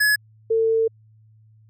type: tone pair in turn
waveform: square / sine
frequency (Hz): 1696 / 449.2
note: G#6 / A4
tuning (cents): +36 / +36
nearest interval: octave + major seventh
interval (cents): 2300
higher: first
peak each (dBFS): -16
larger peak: neither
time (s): 0-0.16 / 0.5-0.88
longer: second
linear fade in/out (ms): 10
effects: added 109 Hz sine -50 dBFS peak until 1.69 s